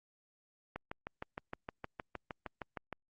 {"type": "click train", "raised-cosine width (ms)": 0.5, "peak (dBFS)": -25, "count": 15, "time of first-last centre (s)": [0.76, 2.927], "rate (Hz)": 6.46, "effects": ["Opus 48 kbps"]}